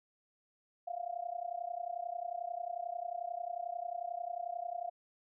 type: tone with amplitude modulation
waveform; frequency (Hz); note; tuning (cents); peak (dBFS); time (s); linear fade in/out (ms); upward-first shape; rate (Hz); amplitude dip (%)
sine; 698.5; F5; 0; -33; 0.87-4.9; 10; sine; 31.2; 90
effects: none